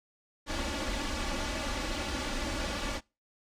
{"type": "noise with comb filter", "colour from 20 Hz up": "pink", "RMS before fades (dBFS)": -33, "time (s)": [0.46, 3.01], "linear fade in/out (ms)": 50, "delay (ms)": 3.5, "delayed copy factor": 0.85, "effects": ["noise-tail reverb RT60 0.3 s tail -26 dB re dry", "low-pass 6000 Hz 12 dB/octave"]}